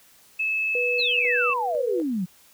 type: tone with pitch glide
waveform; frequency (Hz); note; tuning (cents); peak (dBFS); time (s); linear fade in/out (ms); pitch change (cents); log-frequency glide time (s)
sine; 2603 to 2650; E7 to E7; -22 to +9; -22; 0.39-1.54; 10; +31; 1.28-1.41
type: tone with tremolo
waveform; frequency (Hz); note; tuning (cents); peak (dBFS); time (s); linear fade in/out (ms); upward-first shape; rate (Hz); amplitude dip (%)
sine; 489.4; B4; -16; -25; 0.75-2.02; 2; square; 2; 45
type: exponential sweep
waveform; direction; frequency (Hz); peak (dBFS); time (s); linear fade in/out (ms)
sine; down; 4382 to 170.3; -23; 0.98-2.26; 20
effects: white hiss -55 dBFS RMS until 2.53 s